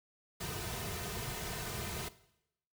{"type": "noise with comb filter", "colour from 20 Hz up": "pink", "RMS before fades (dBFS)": -40, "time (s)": [0.4, 2.09], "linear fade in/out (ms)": 10, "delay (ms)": 3.6, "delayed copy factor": -0.7, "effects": ["noise-tail reverb RT60 0.8 s tail -17 dB re dry"]}